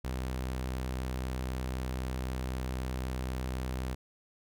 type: tone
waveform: sawtooth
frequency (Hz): 63.9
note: C2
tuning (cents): -40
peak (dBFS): -29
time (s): 0.04-3.95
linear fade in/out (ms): 10
effects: none